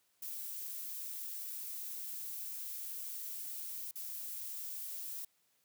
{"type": "noise with dropouts", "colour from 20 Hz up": "violet", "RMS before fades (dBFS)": -43, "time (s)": [0.22, 5.25], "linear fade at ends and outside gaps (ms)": 5, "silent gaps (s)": [3.912, 3.955], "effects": ["white hiss -75 dBFS RMS until 5.64 s", "high-pass 80 Hz 12 dB/octave"]}